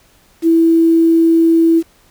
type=tone with quantisation; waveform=sine; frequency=329.6 Hz; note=E4; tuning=in tune; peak=-7 dBFS; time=0.42-1.83 s; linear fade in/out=50 ms; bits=6; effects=pink hiss -51 dBFS RMS until 2.1 s